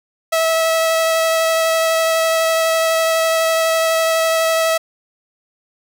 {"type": "tone with vibrato", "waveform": "sawtooth", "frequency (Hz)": 650, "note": "E5", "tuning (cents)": -24, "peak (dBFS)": -10, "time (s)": [0.32, 4.78], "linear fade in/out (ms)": 10, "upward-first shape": "sine", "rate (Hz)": 12, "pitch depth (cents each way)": 9, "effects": []}